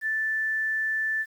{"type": "tone with quantisation", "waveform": "sine", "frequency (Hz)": 1760, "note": "A6", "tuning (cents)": 0, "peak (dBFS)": -24, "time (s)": [0.01, 1.26], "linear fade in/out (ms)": 50, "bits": 9, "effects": []}